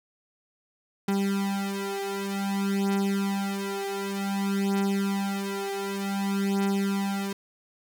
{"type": "beating tone pair", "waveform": "35% pulse", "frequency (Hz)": [197.2, 197.74], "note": ["G3", "G3"], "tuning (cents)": [11, 15], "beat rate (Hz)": 0.54, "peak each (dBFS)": -27, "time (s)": [1.08, 7.33], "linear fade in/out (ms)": 5, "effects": []}